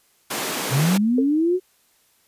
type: high-pass noise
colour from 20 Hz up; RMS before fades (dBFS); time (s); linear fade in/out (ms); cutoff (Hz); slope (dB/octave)
pink; -26; 0.3-0.98; 10; 200; 24
type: linear sweep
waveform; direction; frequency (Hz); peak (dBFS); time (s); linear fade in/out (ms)
sine; up; 120 to 376.9; -16; 0.7-1.6; 50
type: tone with exponential decay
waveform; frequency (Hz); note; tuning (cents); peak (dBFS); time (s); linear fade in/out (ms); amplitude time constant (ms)
sine; 450; A4; +39; -16; 1.18-1.29; 5; 22
effects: white hiss -61 dBFS RMS until 2.27 s + resampled to 32000 Hz